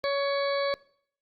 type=harmonic tone with a mistuned harmonic; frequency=560 Hz; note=C#5; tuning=18 cents sharp; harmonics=1 / 2 / 3 / 4 / 6 / 7 / 8; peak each=-26 / -33 / -37 / -37 / -45 / -40 / -39 dBFS; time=0.04-0.74 s; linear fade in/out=0 ms; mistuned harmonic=7; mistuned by=+20 cents; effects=noise-tail reverb RT60 0.6 s tail -21 dB re dry + Opus 48 kbps